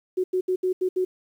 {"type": "tone bursts at uneven times", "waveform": "sine", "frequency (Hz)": 369.4, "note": "F#4", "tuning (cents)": -3, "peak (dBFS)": -20, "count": 6, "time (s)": [[0.17, 0.24], [0.33, 0.41], [0.48, 0.56], [0.63, 0.73], [0.81, 0.89], [0.96, 1.05]], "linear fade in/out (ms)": 10, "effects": ["9-bit"]}